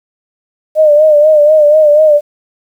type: tone with vibrato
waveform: sine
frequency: 606 Hz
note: D#5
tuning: 46 cents flat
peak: -3 dBFS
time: 0.75-2.21 s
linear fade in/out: 50 ms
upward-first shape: sine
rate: 4.1 Hz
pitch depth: 61 cents each way
effects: 7-bit